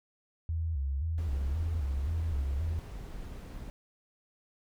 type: tone with vibrato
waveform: sine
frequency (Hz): 74.8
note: D2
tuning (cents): +32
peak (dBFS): -29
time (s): 0.49-2.79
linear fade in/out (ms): 0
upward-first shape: square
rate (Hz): 1.9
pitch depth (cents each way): 150
type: noise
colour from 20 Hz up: brown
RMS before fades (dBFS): -42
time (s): 1.18-3.7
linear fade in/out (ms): 0
effects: none